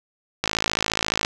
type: click train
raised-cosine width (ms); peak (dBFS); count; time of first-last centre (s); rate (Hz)
0.2; -3; 45; 0.44-1.249; 54.4
effects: none